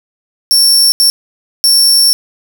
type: tone bursts at uneven times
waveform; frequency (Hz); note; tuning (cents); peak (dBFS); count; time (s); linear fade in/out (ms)
sawtooth; 5450; F8; -43; -3; 3; 0.51-0.92 / 1-1.1 / 1.64-2.13; 0
effects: none

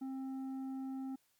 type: tone with tanh clipping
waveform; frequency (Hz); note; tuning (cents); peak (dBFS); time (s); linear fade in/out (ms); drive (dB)
triangle; 265.4; C4; +25; -40; 0.01-1.16; 10; 11
effects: white hiss -75 dBFS RMS until 1.39 s + MP3 96 kbps

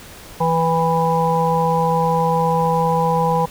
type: harmonic tone with a mistuned harmonic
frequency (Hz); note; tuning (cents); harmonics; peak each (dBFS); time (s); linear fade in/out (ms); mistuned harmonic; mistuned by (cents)
164.81; E3; 0; 1 / 3 / 5 / 6; -20 / -20 / -20 / -20; 0.4-3.46; 10; 5; -17
effects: pink hiss -39 dBFS RMS until 3.5 s

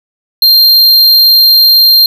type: tone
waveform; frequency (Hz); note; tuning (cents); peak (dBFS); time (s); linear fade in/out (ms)
square; 4186; C8; 0; -3; 0.42-2.06; 2
effects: none

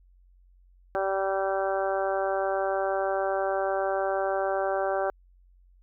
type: harmonic tone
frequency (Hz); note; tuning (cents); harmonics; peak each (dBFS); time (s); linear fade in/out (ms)
193.6; G3; -21; 2 / 3 / 4 / 5 / 6 / 7 / 8; -31 / -28 / -30 / -40 / -38 / -38 / -37; 0.95-5.1; 0
effects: added 45 Hz sine -55 dBFS peak until 5.82 s

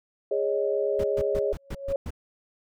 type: chord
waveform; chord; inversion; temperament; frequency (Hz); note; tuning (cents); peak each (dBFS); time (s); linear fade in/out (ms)
sine; Ab suspended fourth; none; equal with one note detuned; 411 / 554.4 / 622.3; Ab4 / Db5 / Eb5; -18 / 0 / 0; -26 / -27 / -30; 0.31-1.53; 5
type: noise bursts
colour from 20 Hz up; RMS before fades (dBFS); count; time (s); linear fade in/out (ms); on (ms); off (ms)
brown; -33; 7; 0.99-2.106; 5; 48; 130
type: tone with exponential growth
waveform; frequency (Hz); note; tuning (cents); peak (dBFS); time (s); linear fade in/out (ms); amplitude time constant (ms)
sine; 553; C#5; -4; -21; 1.57-1.96; 2; 83
effects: none

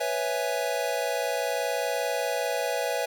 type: chord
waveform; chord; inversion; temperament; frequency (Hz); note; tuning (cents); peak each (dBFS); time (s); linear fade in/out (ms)
square; C# minor seventh; third; equal; 493.9 / 554.4 / 659.3 / 830.6; B4 / C#5 / E5 / G#5; 0 / 0 / 0 / 0; -32 / -32 / -32 / -34; 0-3.06; 10
effects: 9-bit

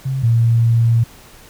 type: tone pair in turn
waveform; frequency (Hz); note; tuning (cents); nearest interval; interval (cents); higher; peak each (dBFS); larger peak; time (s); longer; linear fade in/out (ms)
sine; 133.4 / 115.88; C3 / A#2; +34 / -10; major second; 244; first; -17 / -10; second; 0.05-0.23 / 0.23-1.04; second; 10
effects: pink hiss -43 dBFS RMS until 1.49 s

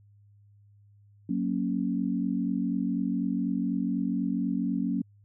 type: chord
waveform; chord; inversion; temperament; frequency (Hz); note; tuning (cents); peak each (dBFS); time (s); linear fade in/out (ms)
sine; F# major; none; equal; 185 / 233.1 / 277.2; F#3 / A#3 / C#4; 0 / 0 / 0; -30; 1.29-5.02; 5
effects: added 102 Hz sine -55 dBFS peak until 5.24 s

